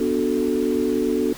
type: chord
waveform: sine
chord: B minor seventh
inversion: none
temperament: equal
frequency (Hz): 246.9 / 293.7 / 370 / 440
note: B3 / D4 / F#4 / A4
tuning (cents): 0 / 0 / 0 / 0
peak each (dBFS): -24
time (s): 0-1.33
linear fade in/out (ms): 5
effects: pink hiss -39 dBFS RMS until 1.37 s

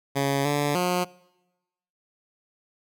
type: tone with pitch steps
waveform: 10% pulse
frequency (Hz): 139 / 145.2 / 179.3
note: C#3 / D3 / F3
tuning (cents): +5 / -19 / +46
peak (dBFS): -14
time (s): 0.15-1.05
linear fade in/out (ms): 20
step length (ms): 300
effects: noise-tail reverb RT60 1.0 s tail -24 dB re dry

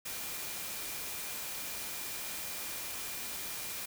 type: tone in noise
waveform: sine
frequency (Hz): 2400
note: D7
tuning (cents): +37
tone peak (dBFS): -51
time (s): 0.05-3.86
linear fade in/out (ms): 10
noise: white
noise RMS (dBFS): -40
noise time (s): 0.05-3.86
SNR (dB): -14
effects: none

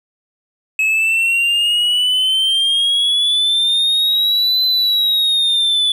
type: exponential two-way sweep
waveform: triangle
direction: up then down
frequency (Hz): 2570 to 4044 to 3455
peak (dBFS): -11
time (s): 0.79-5.92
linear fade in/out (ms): 2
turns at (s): 4.64
effects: none

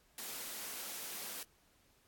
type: high-pass noise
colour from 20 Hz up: white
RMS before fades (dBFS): -44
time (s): 0.18-1.43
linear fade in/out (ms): 2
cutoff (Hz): 180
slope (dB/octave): 48
effects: pink hiss -70 dBFS RMS until 2.07 s + AAC 64 kbps

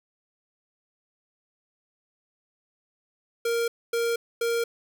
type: tone bursts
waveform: square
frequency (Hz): 466.2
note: A#4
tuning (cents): 0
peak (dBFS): -24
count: 3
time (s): 3.45-4.64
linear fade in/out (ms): 5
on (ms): 230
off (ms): 250
effects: 9-bit

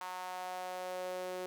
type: tone with high-pass filter sweep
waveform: sawtooth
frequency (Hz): 183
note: F#3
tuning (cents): -19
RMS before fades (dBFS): -41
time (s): 0.01-1.46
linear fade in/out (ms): 0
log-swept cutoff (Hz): 940 to 440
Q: 3.7
effects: none

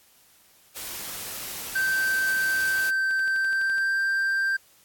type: noise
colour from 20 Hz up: white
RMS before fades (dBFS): -35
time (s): 0.75-2.91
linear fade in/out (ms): 20
type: tone with pitch glide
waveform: triangle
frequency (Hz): 1555 to 1577.6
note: G6 to G6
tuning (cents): -14 to +11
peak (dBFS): -20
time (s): 1.75-4.57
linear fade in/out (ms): 10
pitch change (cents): +25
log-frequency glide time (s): 3.2-3.98
type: click train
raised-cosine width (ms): 0.2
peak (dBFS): -27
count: 9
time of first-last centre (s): 3.11-3.782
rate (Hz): 11.9
effects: white hiss -58 dBFS RMS until 4.84 s + AAC 64 kbps

